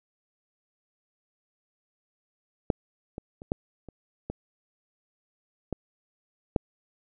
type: clicks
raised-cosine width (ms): 2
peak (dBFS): -8 / -22 / -29 / -12 / -29 / -19 / -16 / -8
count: 8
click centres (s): 2.702 / 3.181 / 3.419 / 3.519 / 3.887 / 4.3 / 5.727 / 6.562
effects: none